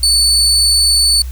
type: tone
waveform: 30% pulse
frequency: 4484 Hz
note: C#8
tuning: 19 cents sharp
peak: -6 dBFS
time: 0.03-1.22 s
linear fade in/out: 2 ms
effects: added 63 Hz sine -21 dBFS peak until 1.31 s + white hiss -41 dBFS RMS until 1.31 s